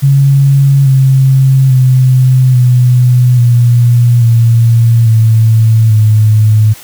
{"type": "tone with pitch steps", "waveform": "sine", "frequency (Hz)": [138.2, 133.42, 128.8, 124.34, 120.03, 115.88, 111.86, 107.99], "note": ["C#3", "C3", "C3", "B2", "B2", "A#2", "A2", "A2"], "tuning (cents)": [-5, 34, -27, 12, -49, -10, 29, -32], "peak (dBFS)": -3, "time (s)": [0.02, 6.74], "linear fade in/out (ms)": 20, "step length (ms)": 840, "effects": ["white hiss -33 dBFS RMS until 6.83 s"]}